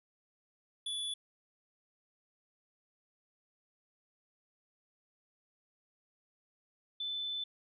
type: tone pair in turn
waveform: square / sine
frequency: 3442 / 3516 Hz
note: A7 / A7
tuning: -39 / -2 cents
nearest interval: unison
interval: 37 cents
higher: second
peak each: -36 / -35 dBFS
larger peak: second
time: 0.86-1.14 / 7-7.44 s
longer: second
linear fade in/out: 5 ms
effects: resampled to 32000 Hz